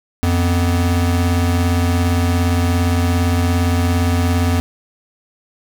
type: tone pair together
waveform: square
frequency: 88.1 / 246.9 Hz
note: F2 / B3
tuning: +16 / 0 cents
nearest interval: octave + tritone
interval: 1784 cents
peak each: -15 / -21 dBFS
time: 0.23-4.6 s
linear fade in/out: 0 ms
effects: none